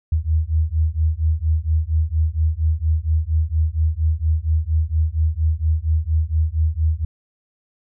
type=beating tone pair; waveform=sine; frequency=77.1 / 81.4 Hz; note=D#2 / E2; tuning=-15 / -21 cents; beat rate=4.3 Hz; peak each=-19 dBFS; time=0.12-7.05 s; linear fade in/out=5 ms; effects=none